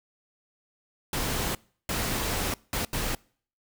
pink noise bursts at uneven times, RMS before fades -29 dBFS, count 4, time 1.13-1.55 / 1.89-2.54 / 2.73-2.85 / 2.93-3.15 s, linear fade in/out 2 ms, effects noise-tail reverb RT60 0.5 s tail -25 dB re dry

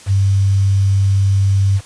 sine tone with quantisation, 98 Hz, G2, in tune, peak -10 dBFS, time 0.06-1.81 s, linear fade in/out 50 ms, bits 6, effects white hiss -40 dBFS RMS until 1.85 s + resampled to 22050 Hz

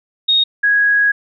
sine tone pair in turn, 3729 / 1657.8 Hz, A#7 / G#6, 0 / -4 cents, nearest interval octave + major second, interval 1404 cents, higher first, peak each -10 dBFS, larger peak neither, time 0.28-0.44 / 0.63-1.12 s, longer second, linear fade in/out 10 ms, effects none

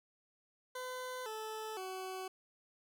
20% pulse tone with pitch steps, 507 / 436.3 / 375.5 Hz, B4 / A4 / F#4, +45 / -15 / +26 cents, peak -36 dBFS, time 0.75-2.28 s, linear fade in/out 5 ms, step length 510 ms, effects 13-bit

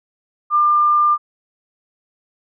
sine tone, 1197 Hz, D6, 33 cents sharp, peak -11 dBFS, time 0.5-1.18 s, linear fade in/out 50 ms, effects none

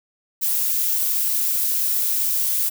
violet noise, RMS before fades -21 dBFS, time 0.41-2.7 s, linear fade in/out 20 ms, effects none

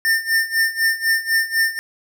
square tone with tremolo, 1804 Hz, A6, 43 cents sharp, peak -14 dBFS, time 0.05-1.79 s, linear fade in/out 0 ms, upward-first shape sine, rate 4 Hz, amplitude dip 85%, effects none

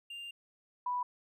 triangle / sine tone pair in turn, 2795 / 986.4 Hz, F7 / B5, +1 / -2 cents, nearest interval octave + tritone, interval 1803 cents, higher first, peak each -40 / -31 dBFS, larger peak second, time 0.1-0.31 / 0.86-1.03 s, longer first, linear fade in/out 5 ms, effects none

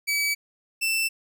sawtooth tone pair in turn, 2287 / 2667 Hz, D7 / E7, -47 / +20 cents, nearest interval minor third, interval 267 cents, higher second, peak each -19 dBFS, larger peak neither, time 0.07-0.35 / 0.81-1.09 s, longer neither, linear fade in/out 20 ms, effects none

